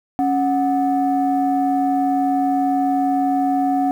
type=tone pair together; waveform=sine; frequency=276.1 / 737 Hz; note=C#4 / F#5; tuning=-7 / -7 cents; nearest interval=octave + perfect fourth; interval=1700 cents; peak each=-17 dBFS; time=0.19-3.91 s; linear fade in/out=0 ms; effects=tanh soft clip ceiling -10 dBFS + 8-bit